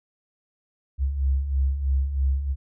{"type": "beating tone pair", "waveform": "sine", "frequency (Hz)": [65.41, 68.51], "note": ["C2", "C#2"], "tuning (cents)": [0, -20], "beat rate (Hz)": 3.1, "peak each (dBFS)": [-28, -21], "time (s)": [0.98, 2.56], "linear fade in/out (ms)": 50, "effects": []}